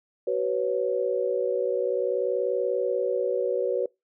sine chord, F# suspended fourth, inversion none, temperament equal with one note detuned, 377.6 / 493.9 / 554.4 Hz, F#4 / B4 / C#5, +35 / 0 / 0 cents, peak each -28 / -26 / -28 dBFS, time 0.27-3.86 s, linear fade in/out 5 ms, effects noise-tail reverb RT60 0.2 s tail -24 dB re dry

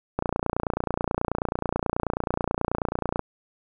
click train, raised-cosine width 1 ms, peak -10 dBFS, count 89, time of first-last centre 0.19-3.193 s, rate 29.3 Hz, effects none

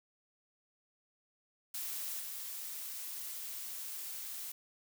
blue noise with level steps, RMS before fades -40 / -43 dBFS, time 1.74-4.52 s, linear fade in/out 5 ms, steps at 2.19 s, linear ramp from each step 20 ms, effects none

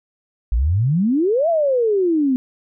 sine exponential two-way sweep, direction up then down, 51.91 to 690 to 249.7 Hz, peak -14 dBFS, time 0.52-2.36 s, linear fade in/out 0 ms, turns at 1.49 s, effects none

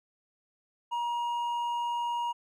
triangle tone with hard clipping, 951 Hz, A#5, 34 cents sharp, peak -30 dBFS, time 0.91-2.33 s, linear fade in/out 20 ms, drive 8 dB, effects none

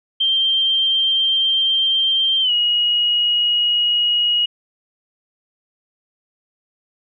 sine tone with pitch glide, 3156 to 2894 Hz, G7 to F#7, +11 to -39 cents, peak -14 dBFS, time 0.2-4.46 s, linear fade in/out 10 ms, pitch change -150 cents, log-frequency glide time 2.41-2.52 s, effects none

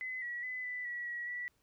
sine tone with pitch steps, 2027 / 1928 / 2011 / 1989 / 1934 / 1919 / 1953 Hz, B6 / B6 / B6 / B6 / B6 / A#6 / B6, +45 / -42 / +31 / +12 / -37 / +50 / -20 cents, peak -37 dBFS, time 0.01-1.48 s, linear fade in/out 0 ms, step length 210 ms, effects pink hiss -75 dBFS RMS until 1.62 s

